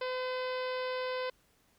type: harmonic tone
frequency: 509 Hz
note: C5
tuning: 48 cents flat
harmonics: 1 / 2 / 3 / 4 / 5 / 6 / 7 / 8 / 9 / 10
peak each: -34 / -40 / -44 / -46 / -48 / -50 / -51 / -52 / -53 / -54 dBFS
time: 0.01-1.3 s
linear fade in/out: 5 ms
effects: pink hiss -69 dBFS RMS until 1.78 s